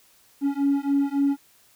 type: beating tone pair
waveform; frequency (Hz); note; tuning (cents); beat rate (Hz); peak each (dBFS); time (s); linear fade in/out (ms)
triangle; 278.4 / 282; C#4 / C#4; +8 / +30; 3.6; -20; 0.41-1.37; 50
effects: tanh soft clip ceiling -14 dBFS + white hiss -58 dBFS RMS until 1.75 s